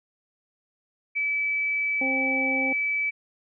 sine tone, 2301 Hz, D7, 36 cents flat, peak -23 dBFS, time 1.15-3.11 s, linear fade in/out 20 ms
harmonic tone, 265.1 Hz, C4, 23 cents sharp, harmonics 1 / 2 / 3, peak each -29 / -32 / -34 dBFS, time 2.01-2.73 s, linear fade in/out 5 ms
effects none

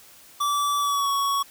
square tone with pitch glide, 1157 to 1116.9 Hz, D6 to C#6, -26 to +13 cents, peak -22 dBFS, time 0.4-1.43 s, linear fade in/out 10 ms, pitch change -61 cents, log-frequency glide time 0.78-1.09 s, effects white hiss -50 dBFS RMS until 1.5 s

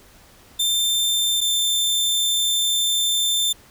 sawtooth tone pair in turn, 3579 / 3564 Hz, A7 / A7, +29 / +22 cents, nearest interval unison, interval 7 cents, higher first, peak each -15 dBFS, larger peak neither, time 0.59-1.41 / 1.41-3.53 s, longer second, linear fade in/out 10 ms, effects pink hiss -50 dBFS RMS until 3.7 s

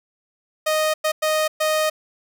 sawtooth tone bursts at uneven times, 621 Hz, D#5, 3 cents flat, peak -14 dBFS, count 4, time 0.66-0.94 / 1.04-1.12 / 1.22-1.48 / 1.6-1.9 s, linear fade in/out 10 ms, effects none

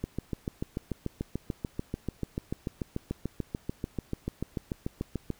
click train, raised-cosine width 3 ms, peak -18 dBFS, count 37, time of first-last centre 0.04-5.303 s, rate 6.84 Hz, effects pink hiss -60 dBFS RMS until 5.39 s

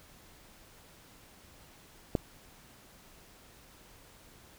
click, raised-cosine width 2 ms, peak -13 dBFS, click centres 2.152 s, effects pink hiss -57 dBFS RMS until 4.58 s

